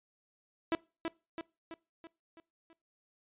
sawtooth tone with echo, 329.6 Hz, E4, in tune, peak -24 dBFS, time 0.72-0.75 s, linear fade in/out 0 ms, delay 330 ms, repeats 6, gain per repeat -5 dB, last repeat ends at 2.73 s, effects noise-tail reverb RT60 0.3 s tail -23 dB re dry + resampled to 8000 Hz

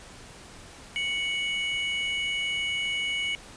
triangle tone pair together, 2227 / 2933 Hz, C#7 / F#7, +7 / -16 cents, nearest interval perfect fourth, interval 477 cents, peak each -27 / -29 dBFS, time 0.96-3.35 s, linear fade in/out 0 ms, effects pink hiss -47 dBFS RMS until 3.56 s + resampled to 22050 Hz

